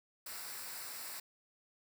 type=noise with comb filter; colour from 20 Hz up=white; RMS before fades=-45 dBFS; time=0.26-1.2 s; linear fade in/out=5 ms; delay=0.31 ms; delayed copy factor=-0.6; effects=none